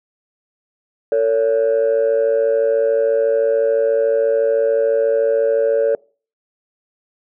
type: tone pair together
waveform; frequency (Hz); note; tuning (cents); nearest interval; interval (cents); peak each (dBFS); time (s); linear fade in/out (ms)
sine; 450 / 563.9; A4 / C#5; +39 / +30; major third; 391; -14; 1.12-5.95; 2
effects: noise-tail reverb RT60 0.4 s tail -25 dB re dry + tanh soft clip ceiling -9 dBFS